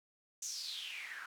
white noise with band-pass filter sweep, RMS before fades -44 dBFS, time 0.42-1.26 s, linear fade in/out 5 ms, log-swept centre 6700 to 1400 Hz, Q 6.6, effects none

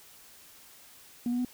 sine tone with pitch steps, 240.3 / 244.5 / 248.8 Hz, B3 / B3 / B3, -47 / -17 / +13 cents, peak -25 dBFS, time 1.26-1.449 s, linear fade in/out 2 ms, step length 63 ms, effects tanh soft clip ceiling -24 dBFS + white hiss -54 dBFS RMS until 1.53 s

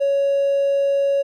triangle tone with hard clipping, 557 Hz, C#5, 8 cents sharp, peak -16 dBFS, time 0-1.23 s, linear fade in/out 20 ms, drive 4 dB, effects none

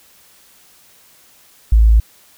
sine tone, 55 Hz, A1, in tune, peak -6 dBFS, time 1.72-2 s, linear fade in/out 5 ms, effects white hiss -49 dBFS RMS until 2.37 s

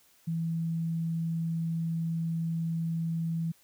sine tone, 164.81 Hz, E3, in tune, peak -28 dBFS, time 0.27-3.52 s, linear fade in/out 10 ms, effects white hiss -63 dBFS RMS until 3.63 s

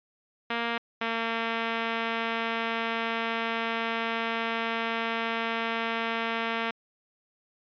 5% pulse tone pair in turn, 233.1 / 228.2 Hz, A#3 / A#3, 0 / -37 cents, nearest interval unison, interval 37 cents, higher first, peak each -16 dBFS, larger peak neither, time 0.5-0.78 / 1.01-6.71 s, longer second, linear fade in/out 5 ms, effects resampled to 11025 Hz

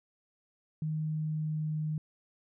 sine tone with pitch glide, 155.56 to 154.22 Hz, D#3 to D#3, 0 to -15 cents, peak -30 dBFS, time 0.82-1.98 s, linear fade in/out 2 ms, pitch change -15 cents, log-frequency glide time 0.93-1.81 s, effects none

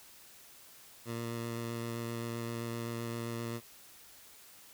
15% pulse tone with vibrato, 116.54 Hz, A#2, in tune, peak -30 dBFS, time 1.05-3.61 s, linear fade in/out 50 ms, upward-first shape square, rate 7.7 Hz, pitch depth 10 cents each way, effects white hiss -56 dBFS RMS until 4.73 s

